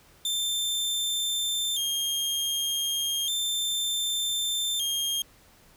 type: tone with vibrato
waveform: sawtooth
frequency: 3392 Hz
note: G#7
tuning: 36 cents sharp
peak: -23 dBFS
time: 0.25-5.22 s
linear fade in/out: 2 ms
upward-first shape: square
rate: 0.33 Hz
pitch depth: 88 cents each way
effects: pink hiss -57 dBFS RMS until 5.76 s